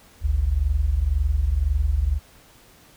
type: tone pair together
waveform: sine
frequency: 51.5 / 73.42 Hz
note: G#1 / D2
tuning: -14 / 0 cents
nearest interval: tritone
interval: 614 cents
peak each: -22 / -20 dBFS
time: 0.21-2.2 s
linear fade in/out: 50 ms
effects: pink hiss -52 dBFS RMS until 2.96 s